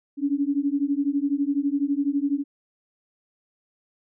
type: beating tone pair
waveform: sine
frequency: 277.2 / 289.2 Hz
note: C#4 / D4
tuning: 0 / -27 cents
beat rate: 12 Hz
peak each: -24 dBFS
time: 0.17-2.44 s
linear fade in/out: 50 ms
effects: none